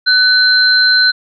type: tone pair together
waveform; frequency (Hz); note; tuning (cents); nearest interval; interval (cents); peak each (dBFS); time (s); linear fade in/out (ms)
sine; 1500 / 4110; F#6 / C8; +23 / -32; octave + perfect fourth; 1745; -10; 0.06-1.12; 20
effects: none